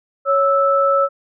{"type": "tone pair together", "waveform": "sine", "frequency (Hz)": [554.4, 1315.2], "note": ["C#5", "E6"], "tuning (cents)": [0, -4], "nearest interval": "octave + minor third", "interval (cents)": 1496, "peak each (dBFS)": -15, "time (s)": [0.25, 1.09], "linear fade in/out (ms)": 50, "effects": []}